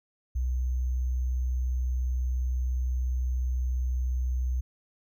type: tone with sample-and-hold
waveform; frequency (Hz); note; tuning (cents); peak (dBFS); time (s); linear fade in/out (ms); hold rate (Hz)
sine; 62.9; B1; +32; -25; 0.35-4.61; 10; 6300
effects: none